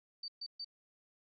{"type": "tone bursts", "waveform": "sine", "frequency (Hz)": 4600, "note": "D8", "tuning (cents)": -37, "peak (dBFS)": -40, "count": 3, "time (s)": [0.23, 0.646], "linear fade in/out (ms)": 5, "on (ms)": 52, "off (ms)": 130, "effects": []}